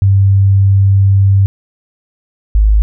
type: tone pair in turn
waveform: sine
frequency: 98 / 52.4 Hz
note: G2 / G#1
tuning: 0 / +16 cents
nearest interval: major seventh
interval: 1084 cents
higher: first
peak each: -5 dBFS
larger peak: neither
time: 0.02-1.46 / 2.55-2.82 s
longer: first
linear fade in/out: 0 ms
effects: none